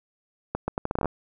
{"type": "accelerating click train", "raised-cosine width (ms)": 1, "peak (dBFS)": -12, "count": 11, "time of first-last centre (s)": [0.55, 1.057], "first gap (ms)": 130, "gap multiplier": 0.76, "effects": []}